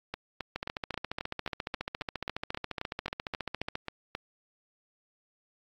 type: two click trains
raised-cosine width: 0.3 ms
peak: -18 / -17 dBFS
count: 16 / 47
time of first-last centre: 0.14-4.151 / 0.56-3.754 s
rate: 3.74 / 14.4 Hz
effects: AAC 48 kbps